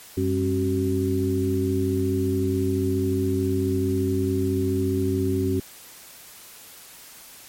sine tone cluster, 94.5 / 197.9 / 272.2 / 376.8 Hz, F#2 / G3 / C#4 / F#4, +37 / +17 / -31 / +32 cents, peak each -25 / -30 / -25 / -25 dBFS, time 0.17-5.6 s, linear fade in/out 5 ms, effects white hiss -45 dBFS RMS until 7.48 s + MP3 64 kbps

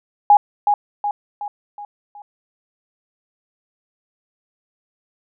sine tone with echo, 824 Hz, G#5, 14 cents flat, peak -6 dBFS, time 0.3-0.37 s, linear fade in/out 2 ms, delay 370 ms, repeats 5, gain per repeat -6 dB, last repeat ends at 2.22 s, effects none

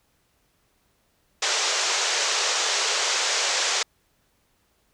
white band-pass noise, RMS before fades -24 dBFS, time 1.42-3.83 s, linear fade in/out 5 ms, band 390 to 7200 Hz, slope 48 dB/octave, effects pink hiss -67 dBFS RMS until 4.93 s

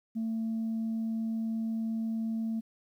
sine tone, 224.3 Hz, A3, 34 cents sharp, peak -28 dBFS, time 0.15-2.61 s, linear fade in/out 20 ms, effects tanh soft clip ceiling -27 dBFS + 11-bit

